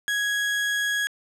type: tone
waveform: 35% pulse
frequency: 1661.2 Hz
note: G#6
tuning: in tune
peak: -21 dBFS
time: 0.08-1.07 s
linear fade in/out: 0 ms
effects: low-pass 10000 Hz 12 dB/octave